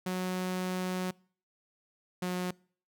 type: tone pair in turn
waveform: sawtooth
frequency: 183.8 / 180.96 Hz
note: F#3 / F#3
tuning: -11 / -38 cents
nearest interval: unison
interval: 27 cents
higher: first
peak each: -27 dBFS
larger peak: neither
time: 0.06-1.11 / 2.22-2.51 s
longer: first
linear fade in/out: 5 ms
effects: noise-tail reverb RT60 0.5 s tail -25 dB re dry